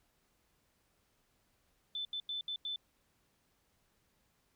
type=tone bursts at uneven times; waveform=sine; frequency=3520 Hz; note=A7; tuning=in tune; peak=-36 dBFS; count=5; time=1.95-2.05 / 2.13-2.2 / 2.29-2.41 / 2.48-2.56 / 2.65-2.76 s; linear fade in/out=2 ms; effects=pink hiss -75 dBFS RMS until 4.55 s